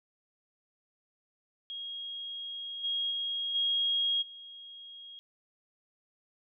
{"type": "tone with level steps", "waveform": "sine", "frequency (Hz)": 3274, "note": "G#7", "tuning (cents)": -25, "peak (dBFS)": [-37, -29, -31, -26, -45], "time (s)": [1.7, 5.19], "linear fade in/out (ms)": 0, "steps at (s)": [2.83, 3.1, 3.54, 4.21], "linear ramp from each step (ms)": 20, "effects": []}